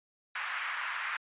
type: band-pass noise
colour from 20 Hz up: white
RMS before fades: -36 dBFS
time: 0.35-1.17 s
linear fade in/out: 5 ms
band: 1100 to 2200 Hz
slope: 24 dB/octave
effects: resampled to 8000 Hz